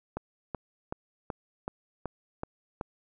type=click train; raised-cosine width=1 ms; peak=-19 dBFS; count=8; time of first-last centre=0.17-2.812 s; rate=2.65 Hz; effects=none